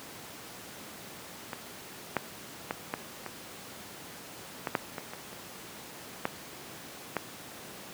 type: clicks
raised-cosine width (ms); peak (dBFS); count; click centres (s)
0.5; -19 / -11 / -15 / -15 / -21 / -15 / -10 / -20 / -24 / -30 / -12 / -13; 12; 1.532 / 2.167 / 2.709 / 2.939 / 3.263 / 4.672 / 4.752 / 4.982 / 5.135 / 5.33 / 6.254 / 7.167
effects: pink hiss -45 dBFS RMS until 7.93 s + high-pass 150 Hz 12 dB/octave